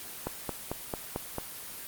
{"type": "click train", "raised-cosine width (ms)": 1, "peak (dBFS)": -17, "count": 6, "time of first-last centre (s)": [0.27, 1.384], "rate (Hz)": 4.49, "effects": ["white hiss -42 dBFS RMS until 1.87 s", "Opus 24 kbps"]}